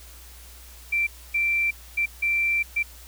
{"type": "tone bursts at uneven times", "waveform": "sine", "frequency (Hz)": 2349, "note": "D7", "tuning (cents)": 0, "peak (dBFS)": -20, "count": 5, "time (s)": [[0.92, 1.07], [1.34, 1.71], [1.97, 2.06], [2.22, 2.63], [2.76, 2.83]], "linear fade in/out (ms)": 10, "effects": ["added 60 Hz sine -45 dBFS peak until 3.07 s", "white hiss -48 dBFS RMS until 3.07 s"]}